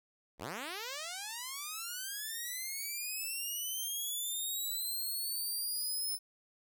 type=linear sweep; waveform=5% pulse; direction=up; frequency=53.1 to 5274 Hz; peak=-28 dBFS; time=0.38-6.19 s; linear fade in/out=50 ms; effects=none